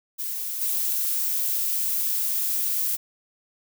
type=noise with level steps; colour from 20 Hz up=violet; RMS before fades=-30 / -25 dBFS; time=0.18-2.97 s; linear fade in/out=20 ms; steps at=0.61 s; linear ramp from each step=5 ms; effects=none